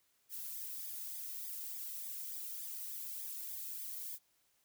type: noise with flanger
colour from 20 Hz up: violet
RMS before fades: -44 dBFS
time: 0.29-4.19 s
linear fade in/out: 50 ms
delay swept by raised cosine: 0.7 to 1.8 ms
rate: 3.4 Hz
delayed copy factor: -1
effects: white hiss -75 dBFS RMS until 4.64 s